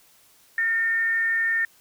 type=tone with frequency modulation; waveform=sine; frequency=1813 Hz; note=A#6; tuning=49 cents flat; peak=-20 dBFS; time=0.58-1.65 s; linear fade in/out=2 ms; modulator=402 Hz; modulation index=0.25; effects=white hiss -57 dBFS RMS until 1.8 s